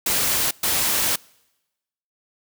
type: noise bursts at uneven times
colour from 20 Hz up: white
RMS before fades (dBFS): -21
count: 2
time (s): 0.06-0.51 / 0.63-1.16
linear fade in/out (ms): 5
effects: noise-tail reverb RT60 1.0 s tail -26 dB re dry